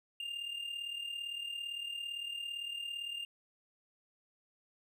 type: tone with amplitude modulation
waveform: triangle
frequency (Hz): 2805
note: F7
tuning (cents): +7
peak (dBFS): -34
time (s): 0.2-3.25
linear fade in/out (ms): 2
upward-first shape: sine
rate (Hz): 37.7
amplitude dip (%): 60
effects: none